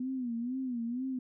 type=tone with vibrato; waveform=sine; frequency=246.9 Hz; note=B3; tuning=in tune; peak=-32 dBFS; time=0-1.19 s; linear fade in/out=5 ms; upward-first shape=sine; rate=2.1 Hz; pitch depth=120 cents each way; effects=none